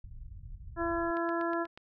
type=low-pass noise; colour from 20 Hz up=pink; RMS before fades=-45 dBFS; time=0.04-1.11 s; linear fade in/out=5 ms; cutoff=110 Hz; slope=24 dB/octave
type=harmonic tone; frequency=337.4 Hz; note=E4; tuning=40 cents sharp; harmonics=1 / 2 / 3 / 4 / 5; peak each=-32 / -35 / -37 / -38 / -39 dBFS; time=0.76-1.67 s; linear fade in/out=50 ms
type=click train; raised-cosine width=0.3 ms; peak=-31 dBFS; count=6; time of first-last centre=1.17-1.775 s; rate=8.26 Hz
effects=none